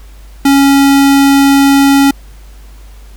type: tone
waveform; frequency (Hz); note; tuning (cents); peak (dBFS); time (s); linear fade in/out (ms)
square; 277.2; C#4; 0; -5; 0.45-2.11; 5
effects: added 50 Hz sine -31 dBFS peak until 3.16 s + pink hiss -44 dBFS RMS until 3.16 s